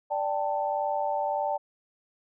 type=chord; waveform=sine; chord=D suspended fourth; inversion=none; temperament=equal with one note detuned; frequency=587.3 / 784 / 885.6 Hz; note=D5 / G5 / A5; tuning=0 / 0 / +11 cents; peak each=-30 dBFS; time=0.1-1.58 s; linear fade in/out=20 ms; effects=none